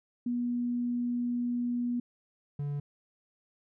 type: tone pair in turn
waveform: sine / triangle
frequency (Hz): 242.2 / 144.01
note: B3 / D3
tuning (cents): -34 / -34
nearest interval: major sixth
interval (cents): 900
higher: first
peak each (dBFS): -28 / -29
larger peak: first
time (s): 0.26-2 / 2.59-2.8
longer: first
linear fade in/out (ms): 5
effects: none